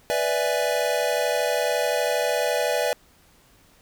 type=chord; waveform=square; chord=E dominant seventh; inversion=second; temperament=equal; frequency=493.9 / 587.3 / 659.3 / 830.6 Hz; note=B4 / D5 / E5 / G#5; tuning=0 / 0 / 0 / 0 cents; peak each=-27 / -26 / -28 / -31 dBFS; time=0.1-2.93 s; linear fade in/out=0 ms; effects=pink hiss -57 dBFS RMS until 3.81 s